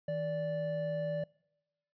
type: tone pair together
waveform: triangle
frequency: 159.86 / 584 Hz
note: D#3 / D5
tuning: +47 / -10 cents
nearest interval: octave + minor seventh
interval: 2243 cents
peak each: -36 / -31 dBFS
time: 0.08-1.24 s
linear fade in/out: 5 ms
effects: noise-tail reverb RT60 0.9 s tail -25 dB re dry + resampled to 11025 Hz